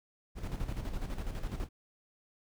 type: noise with tremolo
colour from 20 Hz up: brown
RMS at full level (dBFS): -35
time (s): 0.35-1.69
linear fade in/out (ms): 50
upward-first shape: square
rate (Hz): 12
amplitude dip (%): 55
effects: none